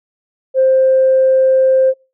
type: tone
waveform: sine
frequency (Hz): 525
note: C5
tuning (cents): +6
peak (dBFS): -7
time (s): 0.54-1.94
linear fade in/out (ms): 50
effects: noise-tail reverb RT60 0.3 s tail -26 dB re dry + tanh soft clip ceiling -3 dBFS

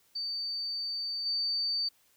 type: tone with level steps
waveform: sine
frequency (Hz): 4590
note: D8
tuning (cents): -40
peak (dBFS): -32 / -28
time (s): 0.15-1.89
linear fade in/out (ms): 10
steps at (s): 1.25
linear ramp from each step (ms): 20
effects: white hiss -67 dBFS RMS until 2.16 s

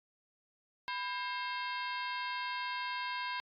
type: harmonic tone with a mistuned harmonic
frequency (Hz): 533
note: C5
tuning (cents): +32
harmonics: 2 / 3 / 4 / 5 / 6 / 7 / 8 / 9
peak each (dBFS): -38 / -42 / -44 / -46 / -48 / -49 / -50 / -51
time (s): 0.88-3.4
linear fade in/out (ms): 0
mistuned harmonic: 2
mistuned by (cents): -120
effects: AAC 64 kbps

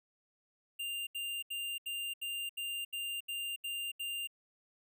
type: tone bursts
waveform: square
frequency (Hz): 2794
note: F7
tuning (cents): 0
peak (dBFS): -37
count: 10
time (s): 0.79-4.274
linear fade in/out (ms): 10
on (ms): 280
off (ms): 76
effects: none

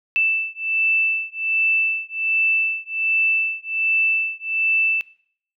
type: beating tone pair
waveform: sine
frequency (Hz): 2648 / 2649.3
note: E7 / E7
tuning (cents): +7 / +8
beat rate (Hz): 1.3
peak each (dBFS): -21 / -21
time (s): 0.16-5.01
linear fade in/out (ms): 0
effects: noise-tail reverb RT60 0.6 s tail -20 dB re dry

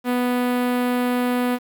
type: tone with notch filter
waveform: sawtooth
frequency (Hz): 246.9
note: B3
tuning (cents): 0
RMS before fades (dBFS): -21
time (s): 0.04-1.59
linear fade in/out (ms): 50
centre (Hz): 6100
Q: 0.56
effects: 8-bit

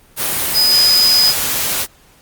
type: tone in noise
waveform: sine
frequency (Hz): 4993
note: D#8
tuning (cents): +5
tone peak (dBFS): -9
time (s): 0.53-1.34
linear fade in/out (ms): 50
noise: white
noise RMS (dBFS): -18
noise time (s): 0.16-1.87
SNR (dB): +6
effects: pink hiss -49 dBFS RMS until 2.21 s + Opus 32 kbps

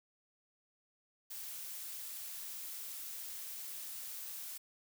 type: noise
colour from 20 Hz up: blue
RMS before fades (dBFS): -45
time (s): 1.3-4.58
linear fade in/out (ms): 10
effects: none

